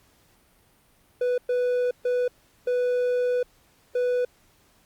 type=tone bursts at uneven times; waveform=triangle; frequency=494.2 Hz; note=B4; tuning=1 cent sharp; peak=-19 dBFS; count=5; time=1.21-1.38 / 1.49-1.91 / 2.05-2.28 / 2.67-3.43 / 3.95-4.25 s; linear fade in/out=5 ms; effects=pink hiss -61 dBFS RMS until 4.85 s + Opus 48 kbps